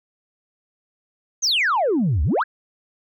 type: exponential two-way sweep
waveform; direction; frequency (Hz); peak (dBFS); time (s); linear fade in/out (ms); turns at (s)
sine; down then up; 6645 to 66.2 to 1790; -15; 1.42-2.44; 20; 2.23
effects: tanh soft clip ceiling -14 dBFS